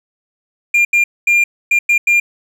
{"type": "tone bursts at uneven times", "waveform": "triangle", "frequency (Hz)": 2399, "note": "D7", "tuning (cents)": 36, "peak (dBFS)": -7, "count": 6, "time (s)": [[0.74, 0.85], [0.93, 1.04], [1.27, 1.44], [1.71, 1.79], [1.89, 1.98], [2.07, 2.2]], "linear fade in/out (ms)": 5, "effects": []}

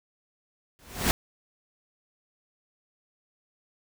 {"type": "noise with exponential growth", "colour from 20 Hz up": "pink", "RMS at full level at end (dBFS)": -20, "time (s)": [0.79, 1.11], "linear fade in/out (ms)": 0, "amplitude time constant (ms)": 69, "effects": []}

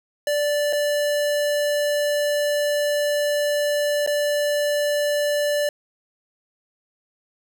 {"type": "tone with dropouts", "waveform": "square", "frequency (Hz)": 585, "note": "D5", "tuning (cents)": -7, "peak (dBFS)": -20, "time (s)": [0.27, 5.69], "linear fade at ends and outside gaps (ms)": 2, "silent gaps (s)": [[0.727, 0.731], [4.064, 4.074]], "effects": []}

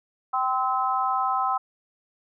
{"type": "harmonic tone", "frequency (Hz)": 258.6, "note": "C4", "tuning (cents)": -20, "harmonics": [3, 4, 5], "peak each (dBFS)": [-26, -26, -26], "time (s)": [0.33, 1.58], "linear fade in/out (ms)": 10, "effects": []}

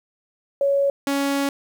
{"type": "tone pair in turn", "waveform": ["sine", "sawtooth"], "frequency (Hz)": [558, 279], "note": ["C#5", "C#4"], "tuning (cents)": [11, 11], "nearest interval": "octave", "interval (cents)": 1200, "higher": "first", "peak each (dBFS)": -16, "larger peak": "neither", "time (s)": [[0.61, 0.9], [1.07, 1.49]], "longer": "second", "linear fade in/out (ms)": 2, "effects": ["9-bit"]}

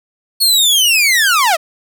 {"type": "linear sweep", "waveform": "sawtooth", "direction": "down", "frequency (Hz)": [4401, 596], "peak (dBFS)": -6, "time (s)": [0.4, 1.57], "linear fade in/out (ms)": 20, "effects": []}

